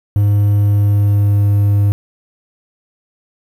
triangle tone with pitch glide, 102.5 to 101.73 Hz, G#2 to G#2, -22 to -35 cents, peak -7 dBFS, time 0.16-1.92 s, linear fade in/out 0 ms, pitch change -13 cents, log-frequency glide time 0.56-1.58 s, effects 7-bit

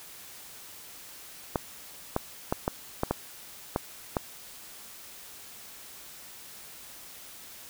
clicks, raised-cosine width 1 ms, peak -11 dBFS, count 8, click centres 1.558 / 2.164 / 2.525 / 2.679 / 3.034 / 3.11 / 3.761 / 4.168 s, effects white hiss -47 dBFS RMS until 7.69 s

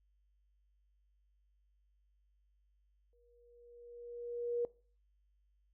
sine tone with exponential growth, 477.4 Hz, A#4, 41 cents sharp, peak -31 dBFS, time 3.13-4.65 s, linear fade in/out 1 ms, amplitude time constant 330 ms, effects noise-tail reverb RT60 0.4 s tail -21 dB re dry + added 50 Hz sine -70 dBFS peak until 5.73 s

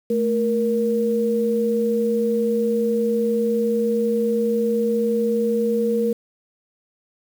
sine tone pair together, 220 / 469.7 Hz, A3 / A#4, 0 / +13 cents, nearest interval octave + minor second, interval 1313 cents, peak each -22 / -19 dBFS, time 0.1-6.13 s, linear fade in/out 5 ms, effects 7-bit

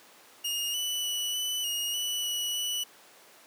sawtooth tone with pitch steps, 2848 / 2974 / 2953 / 2989 / 2868 / 2961 / 2935 / 2957 Hz, F7 / F#7 / F#7 / F#7 / F7 / F#7 / F#7 / F#7, +33 / +8 / -4 / +17 / +45 / +1 / -15 / -2 cents, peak -26 dBFS, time 0.44-2.84 s, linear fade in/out 10 ms, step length 300 ms, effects pink hiss -54 dBFS RMS until 3.46 s + high-pass 400 Hz 12 dB/octave

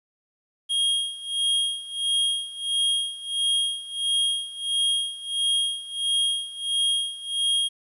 square tone with tremolo, 3256 Hz, G#7, 35 cents flat, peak -20 dBFS, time 0.69-7.69 s, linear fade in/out 20 ms, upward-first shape sine, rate 1.5 Hz, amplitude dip 85%, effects resampled to 24000 Hz + 10-bit

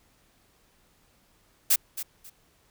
blue noise with echo, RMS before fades -20 dBFS, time 1.7-1.76 s, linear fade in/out 10 ms, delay 270 ms, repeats 2, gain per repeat -13 dB, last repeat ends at 2.3 s, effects pink hiss -64 dBFS RMS until 2.7 s

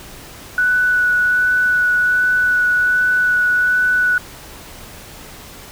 sine tone with vibrato, 1480 Hz, F#6, in tune, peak -12 dBFS, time 0.58-4.18 s, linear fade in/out 2 ms, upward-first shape sine, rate 1.3 Hz, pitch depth 11 cents each way, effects pink hiss -37 dBFS RMS until 5.71 s

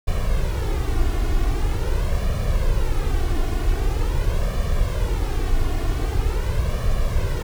brown noise with flanger, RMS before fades -20 dBFS, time 0.07-7.43 s, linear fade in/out 10 ms, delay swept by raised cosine 1.7 to 2.8 ms, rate 0.44 Hz, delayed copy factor +0.7, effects none

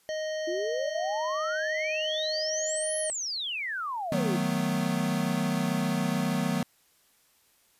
harmonic tone, 622.3 Hz, D#5, in tune, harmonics 1 / 3 / 5 / 7 / 9 / 10, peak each -30 / -40 / -44 / -47 / -49 / -50 dBFS, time 0.09-3.1 s, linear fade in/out 0 ms
sine exponential two-way sweep, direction up then down, 332.6 to 10960 to 332.6 Hz, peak -30 dBFS, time 0.47-4.37 s, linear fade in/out 10 ms, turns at 2.99 s
square chord, B dominant seventh, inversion first, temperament equal, 155.56 / 185 / 220 / 246.9 Hz, D#3 / F#3 / A3 / B3, 0 / 0 / 0 / 0 cents, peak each -33 / -31 / -33 / -32 dBFS, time 4.12-6.63 s, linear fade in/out 2 ms
effects white hiss -65 dBFS RMS until 7.79 s + resampled to 32000 Hz

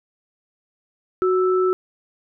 sine tone pair together, 370 / 1318.5 Hz, F#4 / E6, 0 / 0 cents, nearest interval octave + minor seventh, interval 2200 cents, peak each -16 / -24 dBFS, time 1.22-1.73 s, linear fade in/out 0 ms, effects none

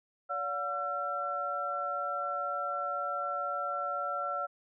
sine tone cluster, 572 / 719 / 1351 Hz, D5 / F#5 / E6, -46 / -50 / +42 cents, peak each -38 / -38 / -33 dBFS, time 0.29-4.47 s, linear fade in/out 20 ms, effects none

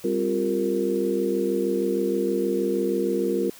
harmonic tone with a mistuned harmonic, 66.3 Hz, C2, 23 cents sharp, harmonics 3 / 4 / 5 / 6 / 7, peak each -29 / -30 / -25 / -32 / -26 dBFS, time 0.04-3.5 s, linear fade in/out 5 ms, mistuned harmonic 5, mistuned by +100 cents, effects white hiss -47 dBFS RMS until 3.59 s

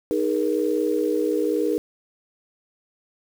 sine chord, D# suspended fourth, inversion none, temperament equal with one note detuned, 311.1 / 415.3 / 476.2 Hz, D#4 / G#4 / A#4, 0 / 0 / +37 cents, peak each -24 dBFS, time 0.11-1.78 s, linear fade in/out 0 ms, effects 7-bit

